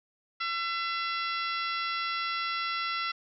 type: harmonic tone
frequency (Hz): 675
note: E5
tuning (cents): +41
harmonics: 2 / 3 / 4 / 5 / 6 / 7 / 8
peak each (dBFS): -32 / -36 / -38 / -40 / -42 / -43 / -44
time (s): 0.4-3.12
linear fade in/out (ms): 10
effects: none